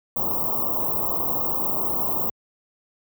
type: band-stop noise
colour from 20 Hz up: white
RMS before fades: -24 dBFS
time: 0.16-2.3 s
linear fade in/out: 5 ms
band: 1200 to 15000 Hz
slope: 96 dB/octave
effects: high-pass 60 Hz 12 dB/octave